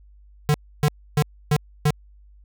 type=tone bursts; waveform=square; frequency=149 Hz; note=D3; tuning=25 cents sharp; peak=-16 dBFS; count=5; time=0.49-1.905 s; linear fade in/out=0 ms; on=51 ms; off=290 ms; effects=added 50 Hz sine -47 dBFS peak until 2.44 s